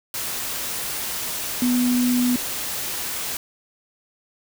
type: tone in noise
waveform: sine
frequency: 246.9 Hz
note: B3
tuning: in tune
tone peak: -17 dBFS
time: 1.62-2.36 s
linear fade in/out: 2 ms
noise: white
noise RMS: -28 dBFS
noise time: 0.14-3.37 s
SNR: +8 dB
effects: none